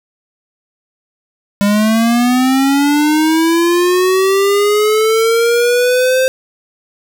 square linear sweep, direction up, 200 to 524 Hz, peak -10 dBFS, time 1.61-6.28 s, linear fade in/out 0 ms, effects none

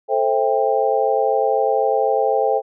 sine chord, A minor seventh, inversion none, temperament just, 440 / 528 / 660 / 792 Hz, A4 / C5 / E5 / G5, 0 / +16 / +2 / +18 cents, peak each -20 / -20 / -23 / -20 dBFS, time 0.08-2.62 s, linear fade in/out 50 ms, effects none

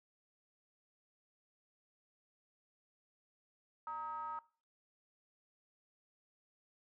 triangle ring-modulated tone, 170.2 Hz, F3, 44 cents flat, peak -35 dBFS, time 3.87-4.39 s, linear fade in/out 2 ms, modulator 1100 Hz, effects noise-tail reverb RT60 0.4 s tail -20 dB re dry

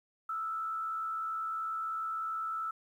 sine tone with frequency modulation, 1318.5 Hz, E6, in tune, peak -33 dBFS, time 0.29-2.71 s, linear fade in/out 5 ms, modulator 73 Hz, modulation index 0.42, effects 11-bit

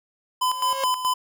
square tone with tremolo, 1012 Hz, B5, 42 cents sharp, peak -20 dBFS, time 0.41-1.14 s, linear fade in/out 10 ms, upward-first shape square, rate 4.7 Hz, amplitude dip 65%
sawtooth tone with exponential growth, 540 Hz, C#5, 45 cents flat, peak -20 dBFS, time 0.43-0.84 s, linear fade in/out 1 ms, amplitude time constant 87 ms
effects none

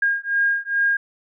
sine beating tone pair, 1620 / 1622.4 Hz, G#6 / G#6, -43 / -41 cents, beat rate 2.4 Hz, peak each -21 dBFS, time 0.02-0.97 s, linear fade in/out 5 ms, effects none

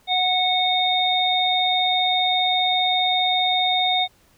harmonic tone, 735 Hz, F#5, 12 cents flat, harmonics 1 / 3 / 5, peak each -21 / -27 / -20 dBFS, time 0.07-4.08 s, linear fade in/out 50 ms, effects pink hiss -58 dBFS RMS until 4.37 s

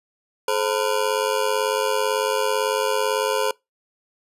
25% pulse ring-modulated tone, 478.3 Hz, A#4, 44 cents sharp, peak -13 dBFS, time 0.48-3.51 s, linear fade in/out 2 ms, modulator 49 Hz, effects noise-tail reverb RT60 0.2 s tail -25 dB re dry + resampled to 32000 Hz

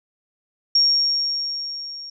sine tone with level ramp, 5550 Hz, F8, 12 cents flat, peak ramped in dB -12 to -33 dBFS, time 0.75-2.1 s, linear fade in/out 5 ms, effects none

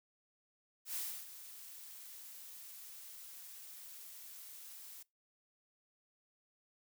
blue noise with ADSR envelope, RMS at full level -39 dBFS, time 0.85-5.03 s, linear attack 100 ms, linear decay 300 ms, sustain -13 dB, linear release 8 ms, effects noise-tail reverb RT60 0.2 s tail -22 dB re dry

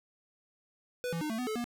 square tone with pitch steps, 494.8 / 167 / 304.4 / 222.7 / 249.9 / 433.2 / 239.1 Hz, B4 / E3 / D#4 / A3 / B3 / A4 / A#3, +3 / +23 / -38 / +21 / +21 / -27 / +44 cents, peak -33 dBFS, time 1.04-1.642 s, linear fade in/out 0 ms, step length 86 ms, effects none

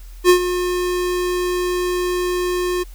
square tone with ADSR envelope, 359 Hz, F4, 48 cents sharp, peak -7 dBFS, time 0.24-2.84 s, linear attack 55 ms, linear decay 91 ms, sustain -12 dB, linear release 19 ms, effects added 42 Hz sine -34 dBFS peak until 2.94 s + white hiss -50 dBFS RMS until 2.94 s

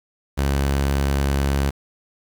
sawtooth tone, 69.3 Hz, C#2, in tune, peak -14 dBFS, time 0.37-1.71 s, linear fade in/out 20 ms, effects 7-bit

